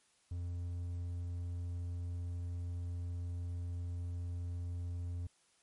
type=tone; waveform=triangle; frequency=87.31 Hz; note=F2; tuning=in tune; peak=-35 dBFS; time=0.31-5.27 s; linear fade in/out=5 ms; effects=white hiss -71 dBFS RMS until 5.62 s + MP3 48 kbps